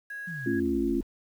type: tone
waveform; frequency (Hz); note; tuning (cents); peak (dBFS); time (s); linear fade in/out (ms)
sine; 1656; G#6; -5; -35; 0.1-0.6; 5
type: exponential sweep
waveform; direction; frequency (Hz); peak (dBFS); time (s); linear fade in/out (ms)
sine; down; 183.6 to 36.17; -36; 0.27-1.03; 10
type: chord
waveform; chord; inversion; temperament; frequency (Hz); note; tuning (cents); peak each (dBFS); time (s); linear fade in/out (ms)
sine; A augmented; none; just; 220 / 275 / 343.8; A3 / C#4 / E#4; 0 / -14 / -27; -31 / -28 / -28; 0.46-1.01; 5
effects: 9-bit